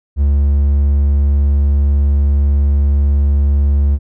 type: tone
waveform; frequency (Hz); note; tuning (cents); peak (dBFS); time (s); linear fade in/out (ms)
triangle; 70.9; C#2; +40; -7; 0.16-3.99; 50
effects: none